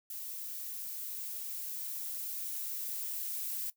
violet noise with level ramp, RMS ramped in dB -42 to -37 dBFS, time 0.1-3.7 s, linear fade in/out 2 ms, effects noise-tail reverb RT60 0.1 s tail -18 dB re dry

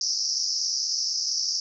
white band-pass noise, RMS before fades -27 dBFS, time 0.01-1.6 s, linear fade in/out 2 ms, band 4900 to 5800 Hz, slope 96 dB/octave, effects none

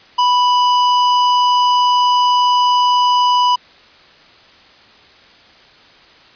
square tone, 987.8 Hz, B5, in tune, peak -11 dBFS, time 0.18-3.56 s, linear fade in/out 10 ms, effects white hiss -45 dBFS RMS until 6.35 s + resampled to 11025 Hz

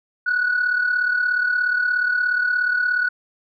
sine tone pair together, 1466 / 1502.9 Hz, F#6 / F#6, -16 / +27 cents, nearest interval unison, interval 43 cents, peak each -17 / -23 dBFS, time 0.26-3.09 s, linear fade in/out 10 ms, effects tanh soft clip ceiling -13 dBFS

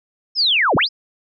sine linear two-way sweep, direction down then up, 5360 to 96.9 to 5360 Hz, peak -13 dBFS, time 0.35-0.89 s, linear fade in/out 50 ms, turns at 0.76 s, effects none

